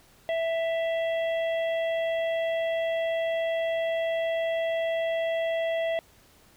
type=harmonic tone with a mistuned harmonic; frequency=659.3 Hz; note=E5; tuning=in tune; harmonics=1 / 3 / 4 / 5; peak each=-25 / -36 / -43 / -42 dBFS; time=0.29-5.99 s; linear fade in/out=0 ms; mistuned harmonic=4; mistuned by=+30 cents; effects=pink hiss -58 dBFS RMS until 6.56 s